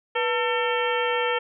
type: harmonic tone with a mistuned harmonic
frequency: 449.5 Hz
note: A4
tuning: 37 cents sharp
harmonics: 1 / 2 / 3 / 4 / 5 / 6 / 7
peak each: -25 / -28 / -30 / -31 / -32 / -33 / -33 dBFS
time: 0.15-1.39 s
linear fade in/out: 10 ms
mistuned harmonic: 1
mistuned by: +140 cents
effects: none